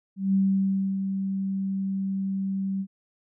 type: tone with ADSR envelope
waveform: sine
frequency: 193.6 Hz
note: G3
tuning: 21 cents flat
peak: -18 dBFS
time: 0.16-2.87 s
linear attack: 180 ms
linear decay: 630 ms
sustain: -7 dB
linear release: 65 ms
effects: none